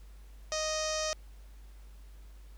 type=tone with low-pass filter; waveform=sawtooth; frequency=622.3 Hz; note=D#5; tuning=in tune; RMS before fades=-33 dBFS; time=0.52-1.13 s; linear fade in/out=0 ms; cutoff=5900 Hz; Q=6; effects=added 50 Hz sine -48 dBFS peak until 2.57 s + pink hiss -64 dBFS RMS until 2.57 s